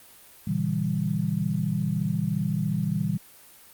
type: chord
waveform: sine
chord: A# diminished seventh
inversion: none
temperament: equal with one note detuned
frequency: 116.54 / 138.59 / 161.8 / 196 Hz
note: A#2 / C#3 / E3 / G3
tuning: 0 / 0 / -32 / 0 cents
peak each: -31 / -32 / -27 / -28 dBFS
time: 0.47-3.18 s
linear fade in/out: 5 ms
effects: white hiss -51 dBFS RMS until 3.73 s + Opus 32 kbps